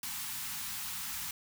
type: band-stop noise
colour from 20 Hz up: white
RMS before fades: -39 dBFS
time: 0.03-1.31 s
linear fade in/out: 2 ms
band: 260 to 790 Hz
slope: 96 dB/octave
effects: none